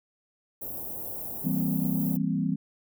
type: band-stop noise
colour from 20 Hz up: white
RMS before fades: -36 dBFS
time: 0.61-2.17 s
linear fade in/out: 10 ms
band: 720 to 13000 Hz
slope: 24 dB/octave
type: chord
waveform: sine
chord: C dominant seventh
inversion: first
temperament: equal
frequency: 164.81 / 196 / 233.1 / 261.6 Hz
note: E3 / G3 / Bb3 / C4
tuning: 0 / 0 / 0 / 0 cents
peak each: -29 / -29 / -33 / -30 dBFS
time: 1.44-2.56 s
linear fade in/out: 10 ms
effects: none